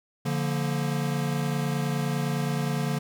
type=chord; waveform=square; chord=Bb major; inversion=first; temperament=equal with one note detuned; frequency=144.89 / 174.61 / 233.1 Hz; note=D3 / F3 / Bb3; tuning=-23 / 0 / 0 cents; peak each=-28 / -32 / -33 dBFS; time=0.25-2.99 s; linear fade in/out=10 ms; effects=none